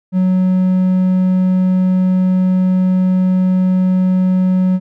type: tone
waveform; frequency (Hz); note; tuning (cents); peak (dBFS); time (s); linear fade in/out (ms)
triangle; 185; F#3; 0; -8; 0.12-4.8; 50
effects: none